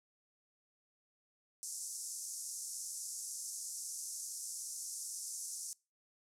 pink band-pass noise, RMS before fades -44 dBFS, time 1.63-5.73 s, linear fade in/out 0 ms, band 5600 to 11000 Hz, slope 48 dB/octave, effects noise-tail reverb RT60 0.3 s tail -24 dB re dry

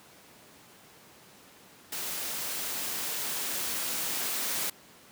white noise with level ramp, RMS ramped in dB -35 to -31 dBFS, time 1.92-4.7 s, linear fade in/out 5 ms, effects pink hiss -54 dBFS RMS until 5.11 s + high-pass 150 Hz 12 dB/octave

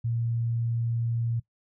sine tone, 116.54 Hz, A#2, in tune, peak -25 dBFS, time 0.04-1.4 s, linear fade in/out 10 ms, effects noise-tail reverb RT60 0.1 s tail -19 dB re dry

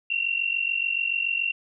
sine tone pair together, 2716 / 2763 Hz, F7 / F7, -49 / -19 cents, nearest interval unison, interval 30 cents, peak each -26 / -26 dBFS, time 0.1-1.52 s, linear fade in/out 5 ms, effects none

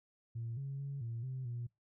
sine tone with pitch steps, 115.7 / 137.5 / 139.4 / 115.8 / 130 / 119.7 Hz, A#2 / C#3 / C#3 / A#2 / C3 / A#2, -13 / -14 / +10 / -11 / -11 / +46 cents, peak -37 dBFS, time 0.35-1.67 s, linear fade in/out 10 ms, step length 220 ms, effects noise-tail reverb RT60 0.2 s tail -24 dB re dry + tanh soft clip ceiling -34 dBFS

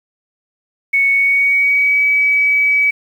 sine tone with pitch glide, 2217 to 2281 Hz, C#7 to C#7, 0 to +49 cents, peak -10 dBFS, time 0.93-2.91 s, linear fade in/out 10 ms, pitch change +49 cents, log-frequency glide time 1.09-2.02 s, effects 7-bit

